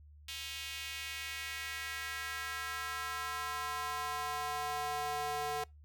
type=tone with high-pass filter sweep; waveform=square; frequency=147.7 Hz; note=D3; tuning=10 cents sharp; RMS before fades=-39 dBFS; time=0.28-5.64 s; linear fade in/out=5 ms; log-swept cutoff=3000 to 600 Hz; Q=2.1; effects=noise-tail reverb RT60 0.2 s tail -24 dB re dry + added 74 Hz sine -54 dBFS peak until 5.84 s